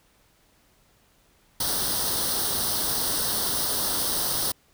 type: noise with comb filter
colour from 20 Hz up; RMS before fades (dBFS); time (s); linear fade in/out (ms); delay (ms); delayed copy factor
white; -26; 1.6-4.52; 5; 0.21; +0.8
effects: pink hiss -62 dBFS RMS until 4.73 s